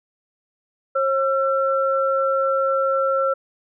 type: tone pair together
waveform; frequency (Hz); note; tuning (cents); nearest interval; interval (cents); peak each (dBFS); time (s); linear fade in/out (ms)
sine; 539 / 1348; C#5 / E6; -49 / +38; octave + major third; 1587; -19 / -21; 0.95-3.34; 10
effects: none